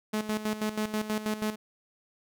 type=tone with tremolo; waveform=sawtooth; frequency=214.3 Hz; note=A3; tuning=45 cents flat; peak=-23 dBFS; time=0.13-1.56 s; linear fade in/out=10 ms; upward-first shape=square; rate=6.2 Hz; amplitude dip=70%; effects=none